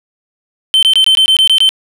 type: tone bursts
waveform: triangle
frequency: 3091 Hz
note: G7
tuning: 25 cents flat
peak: -4 dBFS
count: 9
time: 0.74-1.691 s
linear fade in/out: 0 ms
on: 87 ms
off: 21 ms
effects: none